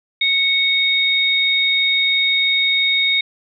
sine tone pair together, 2217 / 3720 Hz, C#7 / A#7, 0 / -4 cents, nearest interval major sixth, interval 896 cents, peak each -17 / -16 dBFS, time 0.21-3.21 s, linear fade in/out 5 ms, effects none

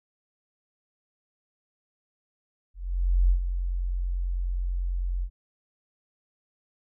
sine tone with ADSR envelope, 44.6 Hz, F1, 37 cents sharp, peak -16 dBFS, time 2.74-5.3 s, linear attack 560 ms, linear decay 90 ms, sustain -9 dB, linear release 72 ms, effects none

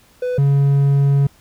triangle tone pair in turn, 498.8 / 139.97 Hz, B4 / C#3, +17 / +17 cents, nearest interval octave + minor seventh, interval 2200 cents, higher first, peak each -16 / -9 dBFS, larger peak second, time 0.22-0.38 / 0.38-1.27 s, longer second, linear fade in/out 5 ms, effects pink hiss -52 dBFS RMS until 1.4 s

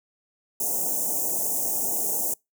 white band-stop noise, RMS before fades -26 dBFS, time 0.6-2.34 s, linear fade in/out 5 ms, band 840 to 6300 Hz, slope 48 dB/octave, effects noise-tail reverb RT60 0.2 s tail -26 dB re dry + high-pass 200 Hz 12 dB/octave

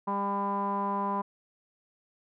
sawtooth tone with low-pass filter, 200 Hz, G3, 35 cents sharp, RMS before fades -30 dBFS, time 0.07-1.22 s, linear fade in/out 10 ms, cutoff 980 Hz, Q 9.3, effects none

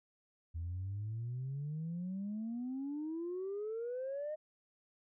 sine exponential sweep, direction up, 80.9 to 622.3 Hz, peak -36 dBFS, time 0.54-4.36 s, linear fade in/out 20 ms, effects tanh soft clip ceiling -34 dBFS

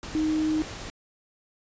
sine tone in noise, 311.1 Hz, D#4, in tune, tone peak -22 dBFS, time 0.15-0.62 s, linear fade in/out 0 ms, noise pink, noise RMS -38 dBFS, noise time 0.03-0.9 s, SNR +13 dB, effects resampled to 16000 Hz

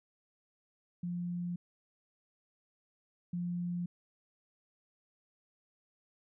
sine tone pair in turn, 175.3 / 175.3 Hz, F3 / F3, +7 / +7 cents, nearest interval unison, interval 0 cents, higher neither, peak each -34 / -33 dBFS, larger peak second, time 1.03-1.56 / 3.33-3.86 s, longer neither, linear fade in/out 5 ms, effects none

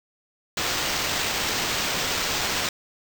white noise with sample-and-hold, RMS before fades -26 dBFS, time 0.57-2.69 s, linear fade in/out 2 ms, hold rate 11025 Hz, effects none

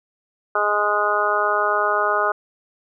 harmonic tone, 207.7 Hz, G#3, in tune, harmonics 2 / 3 / 4 / 5 / 6 / 7, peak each -26 / -24 / -26 / -26 / -21 / -24 dBFS, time 0.55-2.32 s, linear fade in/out 5 ms, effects none

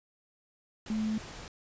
sine tone in noise, 217.1 Hz, A3, 23 cents flat, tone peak -28 dBFS, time 0.9-1.18 s, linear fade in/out 2 ms, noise pink, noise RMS -45 dBFS, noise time 0.86-1.48 s, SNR +14 dB, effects resampled to 16000 Hz

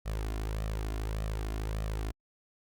sawtooth tone with flanger, 53.3 Hz, G#1, 46 cents sharp, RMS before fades -34 dBFS, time 0.05-2.12 s, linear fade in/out 20 ms, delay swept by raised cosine 1.6 to 2.9 ms, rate 1.7 Hz, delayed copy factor +0.6, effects Opus 48 kbps

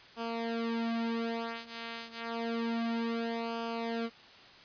sawtooth tone with flanger, 230.4 Hz, A#3, 20 cents flat, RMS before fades -35 dBFS, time 0.16-4.1 s, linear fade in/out 50 ms, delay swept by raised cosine 0.5 to 4.5 ms, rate 0.29 Hz, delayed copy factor -0.85, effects white hiss -54 dBFS RMS until 4.64 s + resampled to 11025 Hz

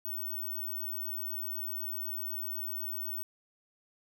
sine tone, 15804 Hz, B9, in tune, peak -34 dBFS, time 0.05-3.23 s, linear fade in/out 0 ms, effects none

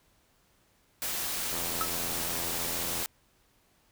white noise, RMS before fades -33 dBFS, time 1.02-3.06 s, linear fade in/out 0 ms
click train, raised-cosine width 1 ms, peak -26 dBFS, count 128, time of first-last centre 1.53-3.026 s, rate 84.9 Hz
triangle tone with exponential decay, 1300 Hz, E6, 24 cents flat, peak -22 dBFS, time 1.81-1.91 s, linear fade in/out 0 ms, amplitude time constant 20 ms
effects pink hiss -67 dBFS RMS until 3.91 s

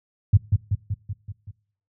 sine tone with echo, 100 Hz, G2, 35 cents sharp, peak -9 dBFS, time 0.33-0.37 s, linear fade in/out 5 ms, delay 190 ms, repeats 6, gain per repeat -4 dB, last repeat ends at 1.51 s, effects noise-tail reverb RT60 0.6 s tail -24 dB re dry + high-pass 60 Hz 12 dB/octave

